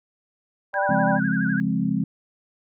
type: harmonic tone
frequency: 196 Hz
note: G3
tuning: in tune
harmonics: 3 / 4 / 5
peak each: -24 / -24 / -27 dBFS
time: 0.73-1.2 s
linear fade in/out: 50 ms
type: tone with vibrato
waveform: sine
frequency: 1547 Hz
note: G6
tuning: 23 cents flat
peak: -26 dBFS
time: 0.74-1.6 s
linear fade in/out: 0 ms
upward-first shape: sine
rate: 12 Hz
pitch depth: 110 cents each way
type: chord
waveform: sine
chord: Db major seventh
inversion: none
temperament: equal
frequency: 138.59 / 174.61 / 207.7 / 261.6 Hz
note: Db3 / F3 / Ab3 / C4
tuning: 0 / 0 / 0 / 0 cents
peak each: -30 / -25 / -24 / -26 dBFS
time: 0.89-2.04 s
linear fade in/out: 5 ms
effects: none